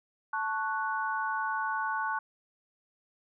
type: chord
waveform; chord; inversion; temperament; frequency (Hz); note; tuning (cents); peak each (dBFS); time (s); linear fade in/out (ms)
sine; F# minor; first; equal; 880 / 1108.7 / 1480; A5 / C#6 / F#6; 0 / 0 / 0; -33 / -34 / -33; 0.33-2.19; 5
effects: none

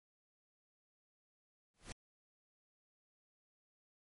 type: noise with exponential growth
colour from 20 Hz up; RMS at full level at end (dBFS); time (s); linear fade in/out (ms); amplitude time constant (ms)
pink; -43; 1.74-1.92; 1; 37
effects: MP3 48 kbps

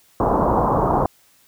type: low-pass noise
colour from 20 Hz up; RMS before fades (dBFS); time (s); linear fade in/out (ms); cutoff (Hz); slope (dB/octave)
white; -18; 0.2-1.06; 2; 1100; 48
effects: white hiss -56 dBFS RMS until 1.47 s

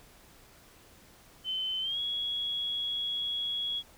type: tone with pitch glide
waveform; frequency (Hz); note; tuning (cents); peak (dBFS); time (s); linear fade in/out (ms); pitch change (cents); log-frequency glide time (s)
sine; 3061 to 3338; G7 to G#7; -42 to +8; -30; 1.44-3.83; 50; +150; 1.81-1.99
effects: pink hiss -57 dBFS RMS until 3.97 s

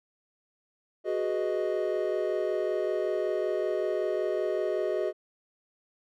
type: chord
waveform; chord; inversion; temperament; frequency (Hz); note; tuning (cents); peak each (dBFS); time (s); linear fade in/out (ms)
triangle; G# minor seventh; third; equal; 370 / 415.3 / 493.9 / 622.3; F#4 / G#4 / B4 / D#5; 0 / 0 / 0 / 0; -29 / -30 / -34 / -29; 1.04-5.13; 50
effects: none

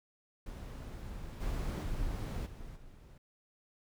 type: noise with level steps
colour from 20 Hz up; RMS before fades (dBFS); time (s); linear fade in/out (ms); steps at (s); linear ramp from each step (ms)
brown; -43 / -35 / -37 / -47 / -54; 0.46-3.18; 5; 1.4 / 1.82 / 2.45 / 2.75; 20
effects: none

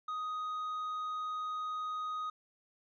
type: tone with tanh clipping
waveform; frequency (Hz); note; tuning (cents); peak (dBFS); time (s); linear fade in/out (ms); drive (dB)
sine; 1249; D#6; +6; -36; 0.08-2.3; 5; 4
effects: none

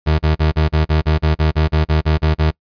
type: tone bursts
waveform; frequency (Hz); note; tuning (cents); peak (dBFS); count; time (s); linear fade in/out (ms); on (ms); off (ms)
30% pulse; 78; D#2; +5; -9; 15; 0.06-2.514; 20; 130; 36
effects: noise-tail reverb RT60 0.1 s tail -26 dB re dry + resampled to 11025 Hz

